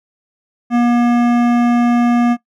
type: tone with hard clipping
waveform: sine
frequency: 239.5 Hz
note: A#3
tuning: 47 cents sharp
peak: -12 dBFS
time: 0.7-2.37 s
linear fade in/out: 50 ms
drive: 15 dB
effects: noise-tail reverb RT60 0.1 s tail -19 dB re dry